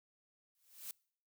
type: noise with exponential growth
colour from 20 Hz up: blue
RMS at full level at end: -42 dBFS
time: 0.55-0.91 s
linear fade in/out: 1 ms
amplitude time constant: 77 ms
effects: noise-tail reverb RT60 0.6 s tail -26 dB re dry